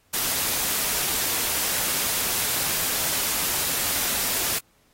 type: noise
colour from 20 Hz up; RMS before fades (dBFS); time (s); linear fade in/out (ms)
white; -25; 0.13-4.59; 10
effects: pink hiss -63 dBFS RMS until 4.93 s + AAC 48 kbps